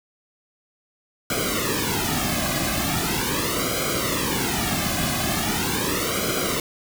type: noise with flanger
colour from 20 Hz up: pink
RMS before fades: -24 dBFS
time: 1.3-6.6 s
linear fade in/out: 2 ms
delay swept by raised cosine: 1.1 to 2.2 ms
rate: 0.4 Hz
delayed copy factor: -0.95
effects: none